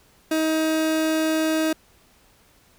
30% pulse tone, 316.3 Hz, D#4, 29 cents sharp, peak -17 dBFS, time 0.31-1.73 s, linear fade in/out 5 ms, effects pink hiss -57 dBFS RMS until 2.78 s

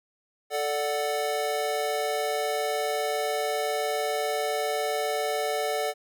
square chord, D major, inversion second, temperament equal, 440 / 587.3 / 740 Hz, A4 / D5 / F#5, 0 / 0 / 0 cents, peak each -31 dBFS, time 0.5-5.94 s, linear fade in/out 50 ms, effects none

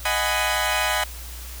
15% pulse chord, G# minor seventh, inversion second, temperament equal with one note detuned, 622.3 / 740 / 830.6 / 997.5 Hz, D#5 / F#5 / G#5 / B5, 0 / 0 / 0 / +17 cents, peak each -20 dBFS, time 0.05-1.04 s, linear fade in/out 5 ms, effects added 60 Hz sine -35 dBFS peak until 1.6 s + white hiss -40 dBFS RMS until 1.6 s

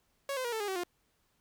sawtooth tone with pitch steps, 554.4 / 514.3 / 477.1 / 442.6 / 410.6 / 380.9 / 353.3 Hz, C#5 / C5 / A#4 / A4 / G#4 / G4 / F4, 0 / -30 / +40 / +10 / -20 / -50 / +20 cents, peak -29 dBFS, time 0.29-0.836 s, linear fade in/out 2 ms, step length 78 ms, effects pink hiss -74 dBFS RMS until 1.4 s

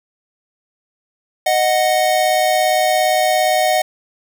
square tone pair together, 620.6 / 738 Hz, D#5 / F#5, -5 / -5 cents, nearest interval minor third, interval 300 cents, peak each -17 / -16 dBFS, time 1.46-3.82 s, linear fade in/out 5 ms, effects 8-bit

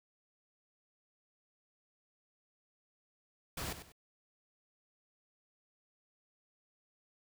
pink noise with echo, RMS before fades -40 dBFS, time 3.57-3.73 s, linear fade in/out 5 ms, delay 96 ms, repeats 2, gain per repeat -10 dB, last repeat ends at 3.922 s, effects none

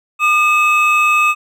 triangle tone pair together, 1213 / 2570 Hz, D#6 / E7, -44 / -45 cents, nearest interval octave + minor second, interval 1299 cents, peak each -11 dBFS, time 0.19-1.35 s, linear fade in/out 50 ms, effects none

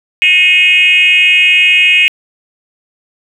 sine tone with frequency modulation, 2517 Hz, D#7, 19 cents sharp, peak -4 dBFS, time 0.22-2.08 s, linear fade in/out 0 ms, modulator 341 Hz, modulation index 0.96, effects tanh soft clip ceiling 0 dBFS + 7-bit

